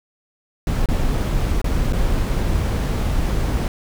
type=noise with dropouts; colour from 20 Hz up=brown; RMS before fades=-19 dBFS; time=0.67-3.68 s; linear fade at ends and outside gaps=1 ms; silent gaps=0.859-0.887 / 1.616-1.643 / 1.924-1.932 s; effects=none